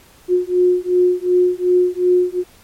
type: beating tone pair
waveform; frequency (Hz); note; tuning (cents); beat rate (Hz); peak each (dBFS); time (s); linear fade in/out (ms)
sine; 359 / 361.7; F4 / F#4; +48 / -39; 2.7; -15; 0.28-2.44; 50
effects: pink hiss -48 dBFS RMS until 2.63 s + MP3 64 kbps